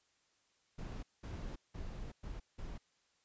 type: noise bursts at uneven times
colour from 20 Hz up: brown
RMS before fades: -44 dBFS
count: 5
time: 0.78-1.03 / 1.23-1.56 / 1.74-2.12 / 2.23-2.4 / 2.58-2.78 s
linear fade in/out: 10 ms
effects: white hiss -75 dBFS RMS until 3.24 s + resampled to 16000 Hz